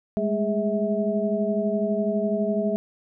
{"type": "tone cluster", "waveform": "sine", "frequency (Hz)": [202.8, 214.8, 412.1, 648], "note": ["G#3", "A3", "G#4", "E5"], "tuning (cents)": [-41, -41, -13, -30], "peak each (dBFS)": [-26, -28, -28, -26], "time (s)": [0.17, 2.76], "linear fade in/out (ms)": 0, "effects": []}